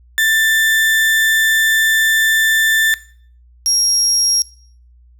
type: tone pair in turn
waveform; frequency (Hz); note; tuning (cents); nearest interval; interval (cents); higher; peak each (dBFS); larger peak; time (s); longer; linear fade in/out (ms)
35% pulse; 1774 / 5601; A6 / F8; +14 / +4; octave + minor sixth; 1990; second; -10; neither; 0.18-2.94 / 3.66-4.42; first; 0
effects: noise-tail reverb RT60 0.5 s tail -18 dB re dry + added 60 Hz sine -44 dBFS peak until 5.19 s